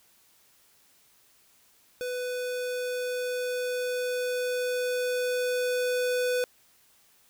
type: tone with level ramp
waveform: square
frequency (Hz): 497.7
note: B4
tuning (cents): +13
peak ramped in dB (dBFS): -31 to -25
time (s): 2.01-6.44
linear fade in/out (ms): 0
effects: white hiss -62 dBFS RMS until 7.29 s